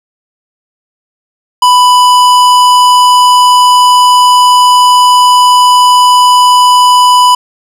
sine tone with hard clipping, 993 Hz, B5, 9 cents sharp, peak -4 dBFS, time 1.62-7.35 s, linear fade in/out 5 ms, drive 16 dB, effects none

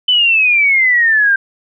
sine exponential sweep, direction down, 3042 to 1572 Hz, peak -8 dBFS, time 0.08-1.36 s, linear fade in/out 5 ms, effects none

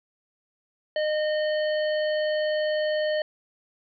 harmonic tone with a mistuned harmonic, 612 Hz, D#5, 29 cents flat, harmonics 1 / 3 / 5 / 7, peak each -23 / -33 / -37 / -40 dBFS, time 0.96-3.22 s, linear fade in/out 2 ms, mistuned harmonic 7, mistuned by +38 cents, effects none

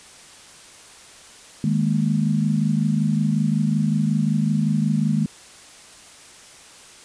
sine chord, D# suspended fourth, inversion none, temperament equal, 155.56 / 207.7 / 233.1 Hz, D#3 / G#3 / A#3, 0 / 0 / 0 cents, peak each -21 / -21 / -24 dBFS, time 1.64-5.26 s, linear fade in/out 2 ms, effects white hiss -45 dBFS RMS until 7.04 s + resampled to 22050 Hz

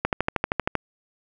click train, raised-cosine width 0.5 ms, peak -6 dBFS, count 10, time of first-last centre 0.05-0.753 s, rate 12.8 Hz, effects none

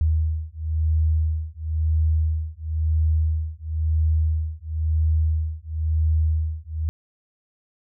sine beating tone pair, 78.4 / 79.38 Hz, D#2 / D#2, +14 / +35 cents, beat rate 0.98 Hz, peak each -22 dBFS, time 0.01-6.89 s, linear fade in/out 0 ms, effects none

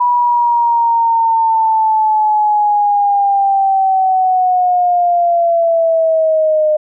sine linear sweep, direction down, 978 to 609 Hz, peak -9 dBFS, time 0-6.77 s, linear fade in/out 10 ms, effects none

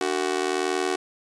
sawtooth tone with amplitude modulation, 373.6 Hz, F#4, 17 cents sharp, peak -15 dBFS, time 0.01-0.96 s, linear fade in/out 2 ms, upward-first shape sine, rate 81 Hz, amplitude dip 95%, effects resampled to 22050 Hz

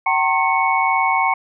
sine tone cluster, 767 / 910 / 1073 / 2216 Hz, G5 / A#5 / C6 / C#7, -38 / -42 / +43 / -1 cents, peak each -20 dBFS, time 0.06-1.34 s, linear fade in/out 5 ms, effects none

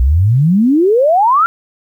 sine exponential sweep, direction up, 58.6 to 1396.9 Hz, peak -7 dBFS, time 0-1.46 s, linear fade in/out 0 ms, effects 8-bit

